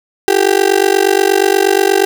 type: tone with amplitude modulation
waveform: 35% pulse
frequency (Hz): 392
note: G4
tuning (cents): 0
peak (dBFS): -3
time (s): 0.28-2.05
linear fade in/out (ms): 0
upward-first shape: sine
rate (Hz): 48.4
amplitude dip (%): 100
effects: none